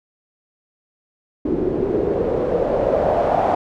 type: noise with low-pass filter sweep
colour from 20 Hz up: white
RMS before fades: -19 dBFS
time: 1.45-3.55 s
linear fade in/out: 5 ms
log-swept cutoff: 340 to 740 Hz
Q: 4.6
effects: none